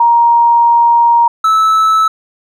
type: tone pair in turn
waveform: sine / triangle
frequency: 939 / 1306.6 Hz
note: A#5 / E6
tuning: +12 / -16 cents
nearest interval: tritone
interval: 572 cents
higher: second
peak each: -5 dBFS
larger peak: neither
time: 0-1.28 / 1.44-2.08 s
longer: first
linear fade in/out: 5 ms
effects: none